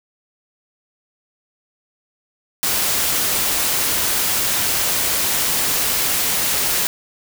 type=noise; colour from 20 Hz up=white; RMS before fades=-19 dBFS; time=2.63-6.87 s; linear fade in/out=0 ms; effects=none